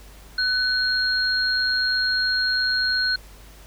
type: tone pair together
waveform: sine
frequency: 1500 / 4243 Hz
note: F#6 / C8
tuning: +23 / +23 cents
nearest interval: octave + tritone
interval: 1800 cents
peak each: -22 dBFS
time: 0.38-3.16 s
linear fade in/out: 5 ms
effects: added 50 Hz sine -44 dBFS peak until 3.66 s + pink hiss -49 dBFS RMS until 3.66 s